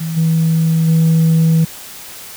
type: tone with level steps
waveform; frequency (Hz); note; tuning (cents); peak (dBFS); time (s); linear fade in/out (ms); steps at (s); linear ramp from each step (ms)
sine; 162.3; E3; -27; -18 / -9 / -6; 0-1.65; 10; 0.16 / 0.87; 20
effects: tanh soft clip ceiling -7 dBFS + white hiss -33 dBFS RMS until 2.36 s